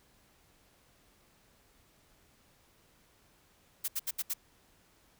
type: noise bursts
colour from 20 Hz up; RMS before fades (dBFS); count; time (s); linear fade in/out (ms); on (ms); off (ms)
blue; -33; 5; 3.84-4.338; 10; 42; 72
effects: pink hiss -66 dBFS RMS until 5.19 s